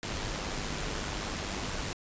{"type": "noise with amplitude modulation", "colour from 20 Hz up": "pink", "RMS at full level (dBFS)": -33, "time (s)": [0.03, 1.93], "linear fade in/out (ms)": 0, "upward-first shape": "sine", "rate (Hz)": 101, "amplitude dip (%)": 40, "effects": ["resampled to 16000 Hz"]}